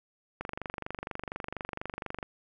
click train, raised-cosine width 0.5 ms, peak -20 dBFS, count 45, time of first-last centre 0.41-2.228 s, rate 24.2 Hz, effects none

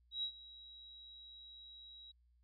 sine tone with ADSR envelope, 3856 Hz, B7, 42 cents flat, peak -35 dBFS, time 0.11-2.12 s, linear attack 120 ms, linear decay 83 ms, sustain -18 dB, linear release 11 ms, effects added 60 Hz sine -68 dBFS peak until 2.43 s

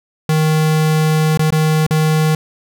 square tone with dropouts, 156.1 Hz, D#3, 6 cents sharp, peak -12 dBFS, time 0.29-2.35 s, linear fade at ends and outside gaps 2 ms, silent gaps 1.374-1.393 / 1.505-1.523 / 1.866-1.908 s, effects none

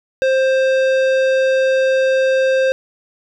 sine tone with tanh clipping, 527 Hz, C5, 12 cents sharp, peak -14 dBFS, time 0.22-2.72 s, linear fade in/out 0 ms, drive 15 dB, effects none

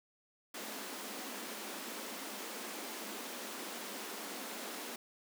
pink high-pass noise, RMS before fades -44 dBFS, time 0.54-4.96 s, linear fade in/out 5 ms, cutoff 200 Hz, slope 96 dB/octave, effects none

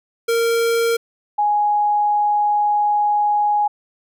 square / sine tone pair in turn, 462.5 / 831.7 Hz, A#4 / G#5, -14 / +2 cents, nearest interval minor seventh, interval 1016 cents, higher second, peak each -16 / -14 dBFS, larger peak second, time 0.28-0.97 / 1.38-3.68 s, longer second, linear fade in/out 10 ms, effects none

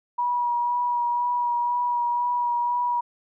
sine tone with vibrato, 965 Hz, B5, 40 cents flat, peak -21 dBFS, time 0.18-3.01 s, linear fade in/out 10 ms, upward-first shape sine, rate 2 Hz, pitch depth 15 cents each way, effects none

